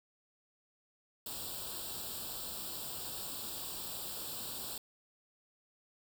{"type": "noise with comb filter", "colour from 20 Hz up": "white", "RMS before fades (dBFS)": -42, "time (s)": [1.26, 4.78], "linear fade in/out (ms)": 2, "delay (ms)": 0.24, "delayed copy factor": 0.85, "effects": []}